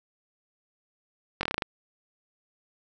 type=slowing click train; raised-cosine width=0.3 ms; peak=-11 dBFS; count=8; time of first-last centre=1.41-1.622 s; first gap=21 ms; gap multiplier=1.12; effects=none